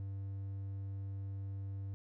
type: tone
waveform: triangle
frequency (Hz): 98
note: G2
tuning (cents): 0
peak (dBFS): -37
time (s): 0-1.94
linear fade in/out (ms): 0
effects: none